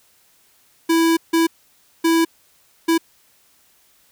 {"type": "tone bursts at uneven times", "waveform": "square", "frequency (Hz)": 329.6, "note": "E4", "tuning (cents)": 0, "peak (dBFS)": -14, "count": 4, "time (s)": [[0.89, 1.17], [1.33, 1.47], [2.04, 2.25], [2.88, 2.98]], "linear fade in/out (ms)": 10, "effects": ["white hiss -57 dBFS RMS until 4.11 s"]}